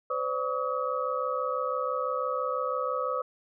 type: tone cluster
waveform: sine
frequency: 511 / 577 / 1136 / 1271 Hz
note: C5 / D5 / C#6 / D#6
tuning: -41 / -31 / +42 / +36 cents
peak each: -31 / -35 / -34 / -32 dBFS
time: 0.1-3.22 s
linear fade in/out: 5 ms
effects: none